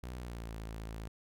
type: tone with pitch glide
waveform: sawtooth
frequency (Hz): 61.74 to 55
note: B1 to A1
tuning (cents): 0 to 0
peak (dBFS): -37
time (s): 0.03-1.08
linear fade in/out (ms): 5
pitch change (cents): -200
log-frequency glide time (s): 0.18-0.53
effects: none